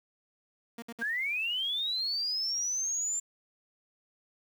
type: tone bursts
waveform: sawtooth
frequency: 233.1 Hz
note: A#3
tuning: in tune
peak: -35 dBFS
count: 3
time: 0.78-1.029 s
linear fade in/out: 5 ms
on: 43 ms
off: 60 ms
type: linear sweep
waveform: sine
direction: up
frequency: 1568 to 7280 Hz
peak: -29 dBFS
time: 1.01-3.2 s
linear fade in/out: 10 ms
effects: 9-bit